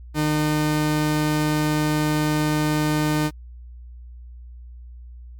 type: tone pair together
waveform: 45% pulse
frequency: 152 / 304 Hz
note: D#3 / D#4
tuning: -40 / -40 cents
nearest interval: octave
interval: 1200 cents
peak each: -22 dBFS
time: 0.14-3.31 s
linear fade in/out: 50 ms
effects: added 60 Hz sine -37 dBFS peak until 5.39 s + MP3 96 kbps